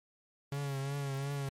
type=tone with vibrato; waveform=45% pulse; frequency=139 Hz; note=C#3; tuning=5 cents sharp; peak=-34 dBFS; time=0.52-1.49 s; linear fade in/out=2 ms; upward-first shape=triangle; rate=2.8 Hz; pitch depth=51 cents each way; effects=MP3 64 kbps